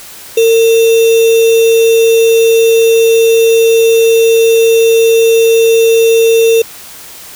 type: tone with sample-and-hold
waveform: sine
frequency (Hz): 455.4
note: A#4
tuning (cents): -40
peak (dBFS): -4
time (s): 0.37-6.62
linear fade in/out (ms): 5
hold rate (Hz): 3150
effects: white hiss -31 dBFS RMS until 7.35 s